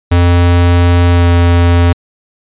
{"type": "tone with pitch glide", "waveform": "square", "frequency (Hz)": [87.31, 86.51], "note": ["F2", "F2"], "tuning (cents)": [0, -16], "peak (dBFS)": -6, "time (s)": [0.11, 1.93], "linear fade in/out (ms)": 10, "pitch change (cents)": -16, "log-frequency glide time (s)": [1.1, 1.27], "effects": ["resampled to 8000 Hz"]}